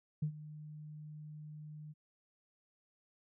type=tone with ADSR envelope; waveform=sine; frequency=151.8 Hz; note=D#3; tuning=42 cents flat; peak=-29 dBFS; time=0.22-1.94 s; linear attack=8 ms; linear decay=85 ms; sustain=-17 dB; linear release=30 ms; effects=tanh soft clip ceiling -26 dBFS